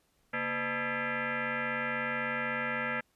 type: tone with frequency modulation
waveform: sine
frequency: 136.9 Hz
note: C#3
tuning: 21 cents flat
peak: -30 dBFS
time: 0.33-3.01 s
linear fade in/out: 10 ms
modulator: 370 Hz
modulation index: 5.9
effects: pink hiss -72 dBFS RMS until 3.15 s + resampled to 32000 Hz